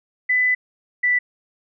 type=tone pair in turn; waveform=sine; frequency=2000 / 1974.7 Hz; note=B6 / B6; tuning=+21 / -1 cents; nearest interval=unison; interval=22 cents; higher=first; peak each=-15 dBFS; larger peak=neither; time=0.29-0.55 / 1.03-1.19 s; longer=first; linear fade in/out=10 ms; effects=none